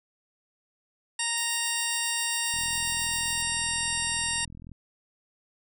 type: harmonic tone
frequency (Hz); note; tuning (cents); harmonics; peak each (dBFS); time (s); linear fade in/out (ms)
930; A#5; -4; 1 / 2 / 3 / 4 / 5 / 6 / 8 / 9 / 10; -38 / -34 / -34 / -36 / -38 / -36 / -35 / -35 / -34; 1.19-4.45; 5
type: noise with tremolo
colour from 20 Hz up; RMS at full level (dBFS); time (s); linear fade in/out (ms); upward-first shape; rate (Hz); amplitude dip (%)
violet; -40; 1.37-3.42; 5; sine; 7.4; 70
type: click train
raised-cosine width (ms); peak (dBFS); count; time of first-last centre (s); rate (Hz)
5; -33; 92; 2.54-4.717; 41.8
effects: none